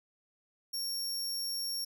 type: tone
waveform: sawtooth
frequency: 5520 Hz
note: F8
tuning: 21 cents flat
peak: -31 dBFS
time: 0.73-1.85 s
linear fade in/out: 10 ms
effects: none